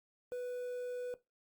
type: tone with quantisation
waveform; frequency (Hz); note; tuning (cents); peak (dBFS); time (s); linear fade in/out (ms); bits
triangle; 494.5; B4; +2; -35; 0.32-1.14; 0; 10
effects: noise-tail reverb RT60 0.2 s tail -17 dB re dry + Opus 48 kbps